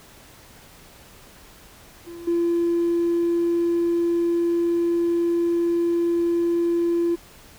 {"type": "tone with level steps", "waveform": "triangle", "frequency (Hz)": 341.3, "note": "F4", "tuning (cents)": -40, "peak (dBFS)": [-33, -15], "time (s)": [2.06, 7.16], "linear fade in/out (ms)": 20, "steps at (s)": 2.27, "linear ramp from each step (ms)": 10, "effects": ["tanh soft clip ceiling -15 dBFS", "pink hiss -48 dBFS RMS until 7.58 s"]}